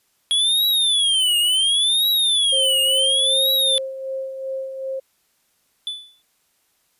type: tone with vibrato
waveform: square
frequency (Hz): 3322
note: G#7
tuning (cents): 0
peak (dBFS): -16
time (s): 0.31-3.78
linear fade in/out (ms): 0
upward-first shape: triangle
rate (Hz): 0.7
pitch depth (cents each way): 280
type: tone with tremolo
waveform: sine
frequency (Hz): 532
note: C5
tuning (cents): +29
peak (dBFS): -23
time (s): 2.52-5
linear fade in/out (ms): 10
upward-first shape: sine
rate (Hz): 2.6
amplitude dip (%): 50
type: tone with exponential decay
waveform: triangle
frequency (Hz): 3481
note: A7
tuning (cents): -19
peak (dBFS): -20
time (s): 5.87-6.22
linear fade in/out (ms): 1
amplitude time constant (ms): 74
effects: white hiss -65 dBFS RMS until 6.99 s + resampled to 32000 Hz